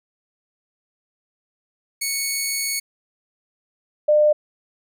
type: tone pair in turn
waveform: 10% pulse / sine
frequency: 2217 / 601.3 Hz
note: C#7 / D5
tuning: 0 / +41 cents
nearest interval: octave + major seventh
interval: 2259 cents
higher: first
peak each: -13 / -12 dBFS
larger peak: second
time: 2.01-2.8 / 4.08-4.33 s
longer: first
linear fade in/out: 10 ms
effects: none